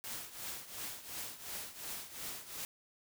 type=noise with tremolo; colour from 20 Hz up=white; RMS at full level=-41 dBFS; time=0.04-2.65 s; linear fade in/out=0 ms; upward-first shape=triangle; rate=2.8 Hz; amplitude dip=80%; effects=none